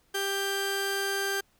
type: tone pair together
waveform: sawtooth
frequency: 394.8 / 1579 Hz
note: G4 / G6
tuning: +12 / +12 cents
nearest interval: 2 octaves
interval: 2400 cents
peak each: -27 / -26 dBFS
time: 0.14-1.41 s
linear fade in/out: 10 ms
effects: pink hiss -67 dBFS RMS until 1.59 s